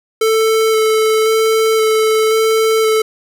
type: tone with vibrato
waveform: square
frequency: 440 Hz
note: A4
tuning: in tune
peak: -11 dBFS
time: 0.21-3.02 s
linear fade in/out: 5 ms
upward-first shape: square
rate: 0.95 Hz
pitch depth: 10 cents each way
effects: none